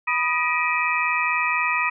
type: tone cluster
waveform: sine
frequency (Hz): 985 / 1242 / 1914 / 2369 / 2533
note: B5 / D#6 / A#6 / D7 / D#7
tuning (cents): -5 / -3 / +45 / +14 / +30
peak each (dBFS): -26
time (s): 0.07-1.9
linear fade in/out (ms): 10
effects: none